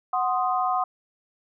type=chord; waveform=sine; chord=C diminished; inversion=second; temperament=equal; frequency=740 / 1046.5 / 1244.5 Hz; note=Gb5 / C6 / Eb6; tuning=0 / 0 / 0 cents; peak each=-24 / -27 / -27 dBFS; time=0.13-0.84 s; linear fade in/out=5 ms; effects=none